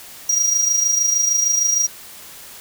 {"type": "tone with amplitude modulation", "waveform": "square", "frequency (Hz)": 5730, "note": "F8", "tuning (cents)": 44, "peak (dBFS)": -13, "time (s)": [0.29, 1.87], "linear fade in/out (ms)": 5, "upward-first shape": "sine", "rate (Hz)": 26.5, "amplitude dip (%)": 55, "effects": ["white hiss -39 dBFS RMS until 2.6 s"]}